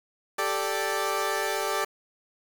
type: chord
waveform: 15% pulse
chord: G suspended second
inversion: none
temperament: equal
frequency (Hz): 392 / 440 / 587.3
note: G4 / A4 / D5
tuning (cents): 0 / 0 / 0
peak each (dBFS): -24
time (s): 0.38-1.85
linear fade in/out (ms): 10
effects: 7-bit